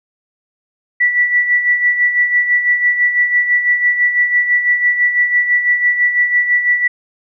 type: tone with tremolo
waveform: sine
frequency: 1958 Hz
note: B6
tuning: 15 cents flat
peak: -8 dBFS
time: 1-6.88 s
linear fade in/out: 10 ms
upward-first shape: sine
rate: 6 Hz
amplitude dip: 60%
effects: none